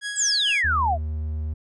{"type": "tone with tremolo", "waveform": "sawtooth", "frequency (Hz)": 1661.2, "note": "G#6", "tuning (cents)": 0, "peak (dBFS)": -23, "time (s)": [0.01, 0.63], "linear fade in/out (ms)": 50, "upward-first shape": "sine", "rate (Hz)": 4.5, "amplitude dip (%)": 45}
{"type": "exponential sweep", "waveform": "sine", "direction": "down", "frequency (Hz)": [8430, 622.3], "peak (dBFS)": -19, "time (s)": [0.15, 0.98], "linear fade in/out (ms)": 50}
{"type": "tone with pitch glide", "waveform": "triangle", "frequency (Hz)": [77.9, 77.09], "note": ["D#2", "D#2"], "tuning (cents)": [3, -15], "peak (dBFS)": -23, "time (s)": [0.64, 1.54], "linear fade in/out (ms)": 10, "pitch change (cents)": -18, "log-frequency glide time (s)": [0.87, 0.94]}
{"effects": ["resampled to 24000 Hz"]}